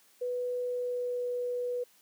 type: tone with pitch glide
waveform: sine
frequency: 493.9 to 490.8 Hz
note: B4 to B4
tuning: 0 to -11 cents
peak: -30 dBFS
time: 0.21-1.84 s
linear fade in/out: 10 ms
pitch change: -11 cents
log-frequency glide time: 0.63-1.28 s
effects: white hiss -63 dBFS RMS until 2.01 s + high-pass 150 Hz 12 dB/octave